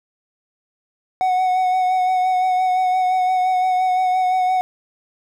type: tone with vibrato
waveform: triangle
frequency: 740 Hz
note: F#5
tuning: in tune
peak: -13 dBFS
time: 1.21-4.61 s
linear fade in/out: 0 ms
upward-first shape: sine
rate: 5.8 Hz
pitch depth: 21 cents each way
effects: none